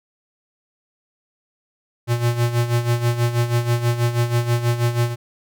square tone with tremolo, 119.2 Hz, A#2, 39 cents sharp, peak -15 dBFS, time 2.07-5.16 s, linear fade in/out 50 ms, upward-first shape sine, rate 6.2 Hz, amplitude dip 70%, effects none

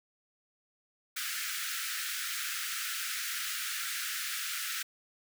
pink high-pass noise, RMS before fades -36 dBFS, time 1.16-4.83 s, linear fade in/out 10 ms, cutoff 1300 Hz, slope 96 dB/octave, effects none

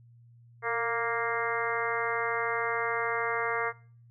harmonic tone with a mistuned harmonic, 233.1 Hz, A#3, in tune, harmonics 2 / 3 / 4 / 5 / 6 / 7 / 8 / 9, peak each -33 / -37 / -37 / -34 / -37 / -37 / -38 / -36 dBFS, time 0.62-3.73 s, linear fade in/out 50 ms, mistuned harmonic 2, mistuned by -26 cents, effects noise-tail reverb RT60 0.5 s tail -22 dB re dry + added 118 Hz sine -53 dBFS peak until 4.1 s

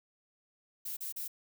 violet noise bursts, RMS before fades -39 dBFS, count 3, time 0.85-1.28 s, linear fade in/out 10 ms, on 120 ms, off 35 ms, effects none

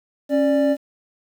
triangle tone pair together, 274.7 / 589 Hz, C#4 / D5, -16 / +5 cents, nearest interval octave + minor second, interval 1321 cents, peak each -16 dBFS, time 0.29-0.77 s, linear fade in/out 50 ms, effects 8-bit

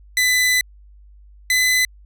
sawtooth tone pair in turn, 2002 / 2013 Hz, B6 / B6, +23 / +33 cents, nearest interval unison, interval 10 cents, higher second, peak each -11 dBFS, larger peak neither, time 0.17-0.61 / 1.5-1.85 s, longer first, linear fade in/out 2 ms, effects added 50 Hz sine -43 dBFS peak until 2.05 s

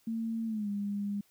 sine tone with pitch glide, 226.3 to 202.8 Hz, A3 to G#3, +49 to -41 cents, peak -31 dBFS, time 0.07-1.21 s, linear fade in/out 5 ms, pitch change -190 cents, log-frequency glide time 0.46-0.69 s, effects white hiss -68 dBFS RMS until 1.3 s

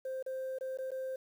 sine tone with dropouts, 523.3 Hz, C5, in tune, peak -33 dBFS, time 0.05-1.16 s, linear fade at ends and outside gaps 5 ms, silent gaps 0.227-0.262 / 0.586-0.609 / 0.774-0.786 / 0.907-0.916 s, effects tanh soft clip ceiling -34 dBFS + 10-bit

